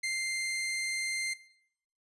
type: tone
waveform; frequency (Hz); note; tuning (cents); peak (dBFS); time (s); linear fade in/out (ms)
sawtooth; 2093; C7; 0; -27; 0.03-1.34; 10
effects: noise-tail reverb RT60 0.7 s tail -18 dB re dry + resampled to 24000 Hz